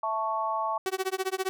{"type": "chord", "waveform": "sine", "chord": "A major", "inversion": "second", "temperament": "equal", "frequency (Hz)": [659.3, 880, 1108.7], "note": ["E5", "A5", "C#6"], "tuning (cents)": [0, 0, 0], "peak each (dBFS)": [-33, -30, -30], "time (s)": [0.03, 0.78], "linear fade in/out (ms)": 5}
{"type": "tone with tremolo", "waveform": "sawtooth", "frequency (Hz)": 378.5, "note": "F#4", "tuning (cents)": 39, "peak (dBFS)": -21, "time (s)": [0.86, 1.49], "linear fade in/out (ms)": 0, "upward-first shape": "sine", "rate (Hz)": 15, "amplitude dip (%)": 100}
{"effects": []}